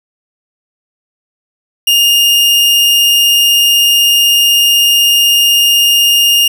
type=tone; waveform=40% pulse; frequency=2832 Hz; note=F7; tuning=23 cents sharp; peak=-5 dBFS; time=1.87-6.48 s; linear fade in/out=5 ms; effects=none